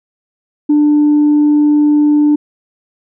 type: tone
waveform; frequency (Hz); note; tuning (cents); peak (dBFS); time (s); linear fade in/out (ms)
sine; 296.5; D4; +17; -5; 0.69-2.36; 10
effects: tanh soft clip ceiling -4 dBFS